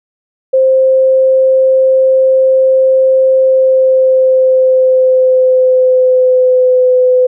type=tone with pitch glide; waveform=sine; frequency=525 to 505.9 Hz; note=C5 to B4; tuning=+6 to +42 cents; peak=-5 dBFS; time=0.53-7.27 s; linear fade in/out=10 ms; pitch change=-64 cents; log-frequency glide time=3.38-6.95 s; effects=none